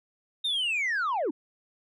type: linear sweep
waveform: sine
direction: down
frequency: 3729 to 254.8 Hz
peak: -23 dBFS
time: 0.44-1.31 s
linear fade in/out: 10 ms
effects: tanh soft clip ceiling -24 dBFS